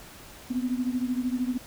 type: beating tone pair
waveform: sine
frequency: 246.9 / 259.9 Hz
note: B3 / C4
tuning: 0 / -11 cents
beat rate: 13 Hz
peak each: -27 / -30 dBFS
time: 0.5-1.58 s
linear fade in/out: 10 ms
effects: pink hiss -47 dBFS RMS until 1.66 s